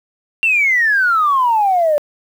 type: exponential sweep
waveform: sine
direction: down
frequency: 2756 to 578 Hz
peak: -10 dBFS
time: 0.43-1.98 s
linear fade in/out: 0 ms
effects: tanh soft clip ceiling -6 dBFS + 7-bit